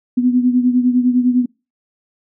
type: beating tone pair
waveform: sine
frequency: 246.9 / 256.8 Hz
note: B3 / C4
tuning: 0 / -32 cents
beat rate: 9.9 Hz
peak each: -12 / -18 dBFS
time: 0.17-1.46 s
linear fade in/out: 10 ms
effects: noise-tail reverb RT60 0.3 s tail -26 dB re dry